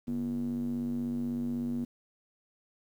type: tone with band-pass filter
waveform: square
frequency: 48.11 Hz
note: G1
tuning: 32 cents flat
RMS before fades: -33 dBFS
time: 0.07-1.85 s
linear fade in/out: 10 ms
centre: 240 Hz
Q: 6.1
effects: 10-bit